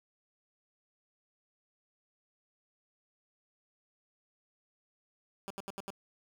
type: tone bursts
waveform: 10% pulse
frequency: 195.7 Hz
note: G3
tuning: 3 cents flat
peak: -31 dBFS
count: 5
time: 5.48-5.904 s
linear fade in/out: 0 ms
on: 24 ms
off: 76 ms
effects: none